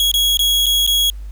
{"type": "tone with dropouts", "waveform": "40% pulse", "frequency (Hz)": 3322, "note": "G#7", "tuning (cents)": 0, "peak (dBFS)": -12, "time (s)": [0, 1.1], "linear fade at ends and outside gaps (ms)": 1, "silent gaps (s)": [[0.115, 0.14], [0.371, 0.392], [0.659, 0.665], [0.865, 0.875]], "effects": ["added 50 Hz sine -27 dBFS peak until 1.31 s", "pink hiss -53 dBFS RMS until 1.31 s"]}